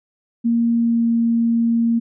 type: tone with pitch glide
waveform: sine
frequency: 233.1 to 231.6 Hz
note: A#3 to A#3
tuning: 0 to -11 cents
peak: -14 dBFS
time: 0.44-2 s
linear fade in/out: 20 ms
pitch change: -11 cents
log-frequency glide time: 0.76-1.08 s
effects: none